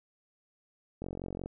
click train, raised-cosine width 2 ms, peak -25 dBFS, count 21, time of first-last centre 1.02-1.46 s, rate 45.5 Hz, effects none

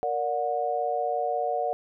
sine chord, Bb augmented, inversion none, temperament just, 466.2 / 582.7 / 728.4 Hz, Bb4 / D5 / F#5, 0 / -14 / -27 cents, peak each -31 / -30 / -27 dBFS, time 0.03-1.73 s, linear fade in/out 0 ms, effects none

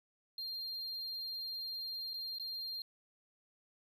triangle tone with dropouts, 4195 Hz, C8, 4 cents sharp, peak -38 dBFS, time 0.38-2.82 s, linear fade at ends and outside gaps 2 ms, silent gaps 2.135-2.14 / 2.385-2.397 s, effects none

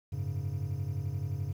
triangle chord, F# suspended second, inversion none, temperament just, 92.5 / 104.06 / 138.75 Hz, F#2 / G#2 / C#3, 0 / +4 / +2 cents, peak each -34 dBFS, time 0.12-1.53 s, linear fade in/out 10 ms, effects 10-bit

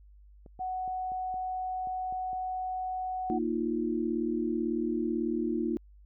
clicks, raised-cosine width 2 ms, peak -37 dBFS, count 8, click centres 0.462 / 0.592 / 0.878 / 1.119 / 1.342 / 1.872 / 2.125 / 2.331 s
sine tone, 743 Hz, F#5, 7 cents sharp, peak -31 dBFS, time 0.59-3.39 s, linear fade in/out 20 ms
sine chord, Bb suspended fourth, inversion none, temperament equal, 233.1 / 311.1 / 349.2 Hz, Bb3 / Eb4 / F4, 0 / 0 / 0 cents, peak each -32 dBFS, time 3.3-5.77 s, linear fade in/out 0 ms
effects added 50 Hz sine -52 dBFS peak until 6.05 s

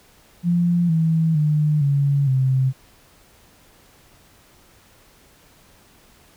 sine tone with pitch steps, 173.5 / 161.88 / 151.04 / 140.93 / 131.49 Hz, F3 / E3 / D3 / C#3 / C3, -11 / -31 / +49 / +29 / +9 cents, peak -15 dBFS, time 0.43-2.73 s, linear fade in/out 50 ms, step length 460 ms, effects pink hiss -53 dBFS RMS until 6.36 s

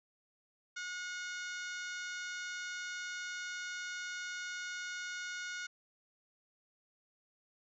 harmonic tone, 724 Hz, F#5, 38 cents flat, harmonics 2 / 3 / 4 / 5 / 6 / 7 / 8 / 9 / 10, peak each -41 / -48 / -52 / -51 / -53 / -57 / -52 / -54 / -58 dBFS, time 0.76-5.67 s, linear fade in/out 10 ms, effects none

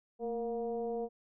sine tone with frequency modulation, 466.4 Hz, A#4, 1 cent sharp, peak -33 dBFS, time 0.19-1.09 s, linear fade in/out 50 ms, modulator 241 Hz, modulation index 0.81, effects none

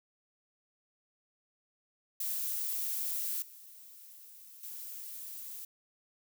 violet noise with level steps, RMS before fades -35 / -53 / -44 dBFS, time 2.2-5.65 s, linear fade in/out 5 ms, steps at 3.42 / 4.63 s, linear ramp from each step 2 ms, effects none

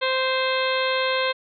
harmonic tone with a mistuned harmonic, 521 Hz, C5, 7 cents flat, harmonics 1 / 2 / 3 / 4 / 5 / 6 / 7 / 8, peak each -24 / -27 / -29 / -30 / -31 / -32 / -32 / -33 dBFS, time 0.01-1.33 s, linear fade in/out 20 ms, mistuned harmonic 6, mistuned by +55 cents, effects none

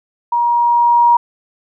sine tone with level ramp, 950 Hz, A#5, 33 cents sharp, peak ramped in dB -12 to -6 dBFS, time 0.32-1.17 s, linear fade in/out 5 ms, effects none

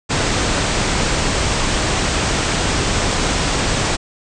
pink low-pass noise, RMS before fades -18 dBFS, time 0.09-3.97 s, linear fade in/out 20 ms, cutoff 8600 Hz, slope 96 dB/octave, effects none

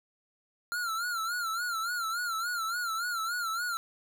square tone with vibrato, 1384 Hz, F6, 16 cents flat, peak -31 dBFS, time 0.72-3.77 s, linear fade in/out 0 ms, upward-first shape sine, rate 3.5 Hz, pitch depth 99 cents each way, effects none

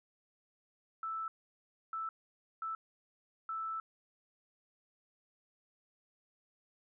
sine tone bursts at uneven times, 1318.5 Hz, E6, in tune, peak -36 dBFS, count 4, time 1.03-1.28 / 1.93-2.09 / 2.62-2.75 / 3.49-3.8 s, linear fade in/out 2 ms, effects none

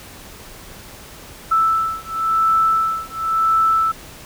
sine beating tone pair, 1318.5 / 1319.45 Hz, E6 / E6, 0 / +1 cents, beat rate 0.95 Hz, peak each -18 dBFS, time 1.51-3.92 s, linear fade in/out 10 ms, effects pink hiss -39 dBFS RMS until 4.25 s

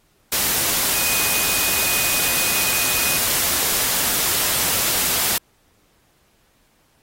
sine tone in noise, 2489 Hz, D#7, in tune, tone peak -27 dBFS, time 0.95-3.18 s, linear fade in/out 2 ms, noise white, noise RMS -20 dBFS, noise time 0.32-5.38 s, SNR -10 dB, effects pink hiss -61 dBFS RMS until 7.02 s + AAC 48 kbps

